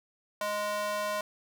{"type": "tone with high-pass filter", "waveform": "square", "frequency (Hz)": 207.7, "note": "G#3", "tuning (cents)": 0, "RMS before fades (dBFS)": -32, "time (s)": [0.41, 1.21], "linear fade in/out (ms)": 2, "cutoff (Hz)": 770, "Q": 2.6, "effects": []}